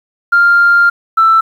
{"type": "tone pair in turn", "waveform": "sine", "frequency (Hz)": [1396.9, 1328.1], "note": ["F6", "E6"], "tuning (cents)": [0, 13], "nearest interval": "minor second", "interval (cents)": 87, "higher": "first", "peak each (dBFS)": -4, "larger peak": "neither", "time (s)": [[0.32, 0.9], [1.17, 1.41]], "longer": "first", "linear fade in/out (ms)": 10, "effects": ["tanh soft clip ceiling -1 dBFS", "7-bit"]}